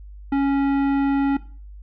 sine tone with tanh clipping, 277.3 Hz, C#4, 1 cent sharp, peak -19 dBFS, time 0.32-1.37 s, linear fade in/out 5 ms, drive 14 dB, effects noise-tail reverb RT60 0.4 s tail -17 dB re dry + added 50 Hz sine -37 dBFS peak until 1.82 s

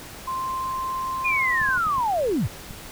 sine tone, 1046.5 Hz, C6, in tune, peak -25 dBFS, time 0.27-1.78 s, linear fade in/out 10 ms
sine linear sweep, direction down, 2489 to 65.2 Hz, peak -20 dBFS, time 1.24-2.48 s, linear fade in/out 20 ms
clicks, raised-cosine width 5 ms, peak -24 dBFS, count 6, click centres 1.616 / 1.688 / 1.777 / 1.868 / 1.982 / 2.709 s
effects pink hiss -40 dBFS RMS until 2.91 s

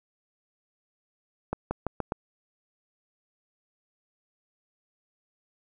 accelerating click train, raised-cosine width 1 ms, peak -14 dBFS, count 5, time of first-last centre 1.53-2.121 s, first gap 180 ms, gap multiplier 0.87, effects none

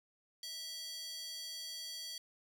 square tone with high-pass filter, 654 Hz, E5, 14 cents flat, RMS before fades -45 dBFS, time 0.43-2.18 s, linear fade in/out 2 ms, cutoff 4100 Hz, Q 4.1, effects 13-bit

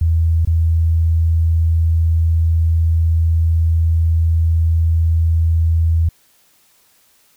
sine tone with dropouts, 82 Hz, E2, 9 cents flat, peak -11 dBFS, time 0.01-6.09 s, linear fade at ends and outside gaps 5 ms, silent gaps 0.451-0.472 s, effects white hiss -55 dBFS RMS until 7.36 s

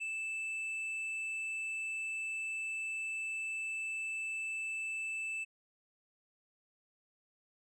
sine tone with hard clipping, 2637 Hz, E7, in tune, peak -37 dBFS, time 0-5.45 s, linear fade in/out 20 ms, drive 4 dB, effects none

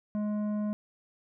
triangle tone with tanh clipping, 209.7 Hz, G#3, 17 cents sharp, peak -30 dBFS, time 0.15-0.73 s, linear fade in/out 0 ms, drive 14 dB, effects none

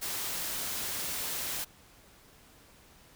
white noise, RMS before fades -35 dBFS, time 0.01-1.65 s, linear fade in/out 20 ms, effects pink hiss -58 dBFS RMS until 3.15 s

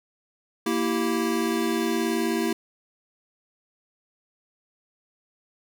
square chord, E diminished, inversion second, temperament equal with one note detuned, 233.1 / 329.6 / 388.6 Hz, Bb3 / E4 / G4, 0 / 0 / -15 cents, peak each -28 / -27 / -29 dBFS, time 0.66-2.53 s, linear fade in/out 5 ms, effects none

